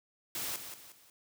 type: noise with echo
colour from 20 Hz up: white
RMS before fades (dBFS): -37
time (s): 0.35-0.56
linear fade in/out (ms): 2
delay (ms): 180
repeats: 3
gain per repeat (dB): -8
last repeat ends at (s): 1.1
effects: high-pass 80 Hz 12 dB/octave